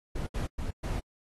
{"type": "noise bursts at uneven times", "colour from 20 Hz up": "brown", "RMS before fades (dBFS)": -32, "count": 4, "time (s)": [[0.15, 0.27], [0.34, 0.47], [0.58, 0.71], [0.83, 1]], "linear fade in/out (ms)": 10, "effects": ["AAC 32 kbps"]}